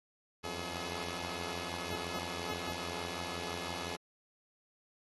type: tone cluster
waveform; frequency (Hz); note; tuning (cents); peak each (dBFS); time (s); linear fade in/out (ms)
5% pulse; 85.5 / 91.6 / 425.5; F2 / F#2 / G#4; -36 / -17 / +42; -30 / -33 / -31; 0.43-3.97; 20
effects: AAC 32 kbps